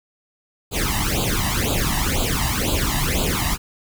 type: noise with flanger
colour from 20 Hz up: pink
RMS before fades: -21 dBFS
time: 0.71-3.58 s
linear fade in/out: 50 ms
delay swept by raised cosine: 0.26 to 1.06 ms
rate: 2 Hz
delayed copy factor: +1
effects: none